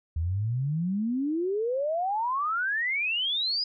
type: exponential sweep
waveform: sine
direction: up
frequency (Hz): 77 to 5040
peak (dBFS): -25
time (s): 0.16-3.64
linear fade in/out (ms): 5
effects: none